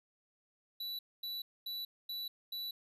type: tone bursts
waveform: square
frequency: 3951 Hz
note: B7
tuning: in tune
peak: -39 dBFS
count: 5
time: 0.8-2.71 s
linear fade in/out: 5 ms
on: 190 ms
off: 240 ms
effects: resampled to 32000 Hz